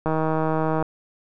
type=click train; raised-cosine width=1 ms; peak=-10 dBFS; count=122; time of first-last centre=0.06-0.826 s; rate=158 Hz; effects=none